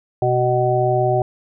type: harmonic tone with a mistuned harmonic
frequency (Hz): 125.2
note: B2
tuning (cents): +24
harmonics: 1 / 3 / 5 / 6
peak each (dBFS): -20 / -20 / -20 / -20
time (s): 0.22-1.22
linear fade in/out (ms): 2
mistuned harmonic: 5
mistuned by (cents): -28
effects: none

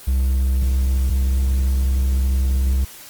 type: tone pair in turn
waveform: triangle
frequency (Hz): 65.41 / 65.74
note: C2 / C2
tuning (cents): 0 / +9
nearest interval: unison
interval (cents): 9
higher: second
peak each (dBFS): -13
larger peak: neither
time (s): 0.07-1.1 / 1.1-2.85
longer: second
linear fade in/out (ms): 10
effects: white hiss -40 dBFS RMS until 3.09 s + Opus 24 kbps

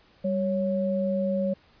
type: tone pair together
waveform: sine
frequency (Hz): 196.17 / 554.4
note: G3 / C#5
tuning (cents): +2 / 0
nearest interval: octave + tritone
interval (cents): 1798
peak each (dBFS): -26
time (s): 0.24-1.54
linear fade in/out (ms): 10
effects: pink hiss -59 dBFS RMS until 1.8 s + resampled to 11025 Hz

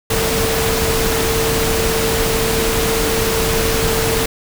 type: tone in noise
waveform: sine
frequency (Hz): 450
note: A4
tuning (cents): +39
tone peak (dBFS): -19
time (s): 0.1-4.26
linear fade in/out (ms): 5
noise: pink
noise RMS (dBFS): -18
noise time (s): 0.1-4.26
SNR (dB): -4
effects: none

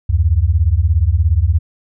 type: beating tone pair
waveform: sine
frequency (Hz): 73.1 / 90.1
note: D2 / F#2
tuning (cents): -7 / -45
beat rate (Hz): 17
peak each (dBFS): -13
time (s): 0.09-1.59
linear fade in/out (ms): 10
effects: none

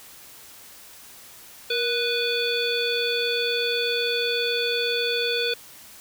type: harmonic tone with a mistuned harmonic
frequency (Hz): 494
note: B4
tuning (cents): 0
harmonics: 1 / 3 / 5 / 7 / 9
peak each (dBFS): -26 / -31 / -29 / -27 / -31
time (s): 1.7-5.54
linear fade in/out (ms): 5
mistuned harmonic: 1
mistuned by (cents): -72
effects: white hiss -46 dBFS RMS until 6 s

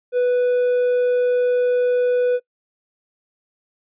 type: tone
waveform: triangle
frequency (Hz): 493.9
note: B4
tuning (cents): 0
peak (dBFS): -13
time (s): 0.12-2.4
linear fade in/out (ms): 50
effects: noise-tail reverb RT60 0.1 s tail -24 dB re dry + resampled to 8000 Hz

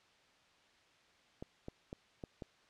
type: clicks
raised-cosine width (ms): 2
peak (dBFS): -30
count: 5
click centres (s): 1.425 / 1.684 / 1.929 / 2.238 / 2.422
effects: white hiss -67 dBFS RMS until 2.69 s + low-pass 4000 Hz 12 dB/octave

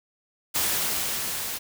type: noise with level ramp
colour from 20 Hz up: white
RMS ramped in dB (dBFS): -24 to -32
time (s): 0.54-1.59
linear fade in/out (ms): 20
effects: none

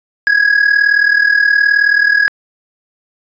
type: tone with amplitude modulation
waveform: triangle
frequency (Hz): 1661.2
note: G#6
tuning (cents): 0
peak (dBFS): -3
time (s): 0.27-2.28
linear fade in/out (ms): 0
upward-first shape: sine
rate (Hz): 38.9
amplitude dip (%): 75
effects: resampled to 16000 Hz

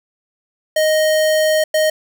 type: tone bursts at uneven times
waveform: square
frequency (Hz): 622.3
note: D#5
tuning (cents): 0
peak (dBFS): -13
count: 2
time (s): 0.76-1.64 / 1.74-1.9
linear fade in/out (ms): 5
effects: none

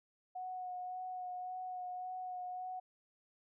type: tone with vibrato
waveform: sine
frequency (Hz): 733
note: F#5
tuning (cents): -16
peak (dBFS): -40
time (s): 0.35-2.8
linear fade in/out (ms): 10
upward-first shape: sine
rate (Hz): 1.8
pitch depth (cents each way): 17
effects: none

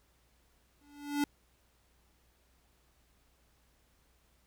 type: tone with exponential growth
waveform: square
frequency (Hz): 288.9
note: D4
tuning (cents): -28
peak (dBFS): -26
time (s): 0.81-1.24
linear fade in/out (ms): 2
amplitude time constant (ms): 93
effects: added 60 Hz sine -70 dBFS peak until 4.46 s + pink hiss -71 dBFS RMS until 4.46 s

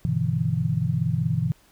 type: chord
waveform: sine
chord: E minor seventh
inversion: first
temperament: just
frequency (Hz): 98.89 / 123.61 / 148.33 / 164.81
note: G2 / B2 / D3 / E3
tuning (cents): +16 / +2 / +18 / 0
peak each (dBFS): -30 / -25 / -28 / -25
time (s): 0.05-1.52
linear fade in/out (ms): 0
effects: pink hiss -58 dBFS RMS until 1.71 s

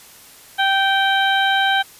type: harmonic tone with a mistuned harmonic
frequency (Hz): 780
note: G5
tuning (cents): -9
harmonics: 1 / 2 / 3 / 4 / 5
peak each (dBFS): -18 / -18 / -29 / -22 / -27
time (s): 0.58-1.83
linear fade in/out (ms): 20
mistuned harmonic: 5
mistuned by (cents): -24
effects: white hiss -44 dBFS RMS until 1.99 s + resampled to 32000 Hz

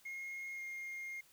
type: tone with pitch glide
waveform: sine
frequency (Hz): 2148 to 2128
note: C7 to C7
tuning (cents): +45 to +29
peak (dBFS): -39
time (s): 0.05-1.21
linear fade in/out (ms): 10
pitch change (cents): -16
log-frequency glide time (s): 0.54-0.61
effects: tanh soft clip ceiling -41 dBFS + white hiss -66 dBFS RMS until 1.32 s

